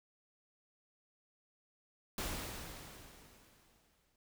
pink noise with exponential decay, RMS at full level -38 dBFS, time 2.18-4.16 s, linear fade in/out 2 ms, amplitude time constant 430 ms, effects none

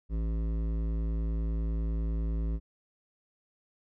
sine tone with hard clipping, 55 Hz, A1, in tune, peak -30 dBFS, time 0.09-2.6 s, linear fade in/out 50 ms, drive 13 dB, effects none

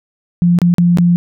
sine tone with dropouts, 174 Hz, F3, 6 cents flat, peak -7 dBFS, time 0.42-1.16 s, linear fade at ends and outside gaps 0 ms, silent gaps 0.588-0.617 / 0.74-0.783 / 0.973-0.985 s, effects none

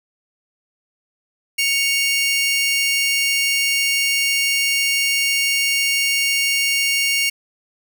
sawtooth tone pair together, 2218 / 2794 Hz, C#7 / F7, 0 / 0 cents, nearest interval major third, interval 400 cents, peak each -16 dBFS, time 1.58-7.3 s, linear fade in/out 10 ms, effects none

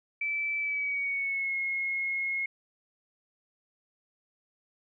sine tone with pitch glide, 2318 to 2163 Hz, D7 to C#7, -23 to -43 cents, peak -28 dBFS, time 0.21-2.46 s, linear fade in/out 5 ms, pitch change -120 cents, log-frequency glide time 0.58-1.56 s, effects none

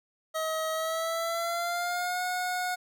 25% pulse tone with pitch glide, 636 to 726.4 Hz, D#5 to F#5, +38 to -32 cents, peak -25 dBFS, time 0.34-2.76 s, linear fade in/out 20 ms, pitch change +230 cents, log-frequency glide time 0.72-2.22 s, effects none

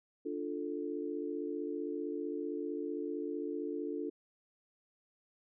sine chord, D minor, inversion none, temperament equal, 293.7 / 349.2 / 440 Hz, D4 / F4 / A4, 0 / 0 / 0 cents, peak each -39 / -40 / -40 dBFS, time 0.25-4.1 s, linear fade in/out 10 ms, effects none

